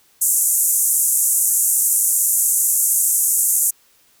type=band-pass noise; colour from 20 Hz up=white; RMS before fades=-17 dBFS; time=0.21-3.71 s; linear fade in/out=10 ms; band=6900 to 13000 Hz; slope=48 dB/octave; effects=white hiss -56 dBFS RMS until 4.2 s